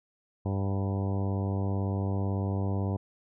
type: harmonic tone with a mistuned harmonic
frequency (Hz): 98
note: G2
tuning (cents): 0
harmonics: 1 / 2 / 3 / 4 / 5 / 6 / 7 / 8 / 9 / 10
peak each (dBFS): -28 / -34 / -38 / -40 / -42 / -44 / -45 / -46 / -47 / -48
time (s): 0.45-2.97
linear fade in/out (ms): 10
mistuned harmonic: 8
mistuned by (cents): -36
effects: none